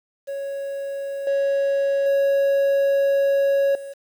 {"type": "tone with level steps", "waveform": "triangle", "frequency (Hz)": 554.4, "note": "C#5", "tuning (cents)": 0, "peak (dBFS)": [-24, -16, -14, -30], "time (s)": [0.27, 3.94], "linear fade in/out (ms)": 20, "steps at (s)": [1.27, 2.06, 3.75], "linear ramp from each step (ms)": 2, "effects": ["8-bit"]}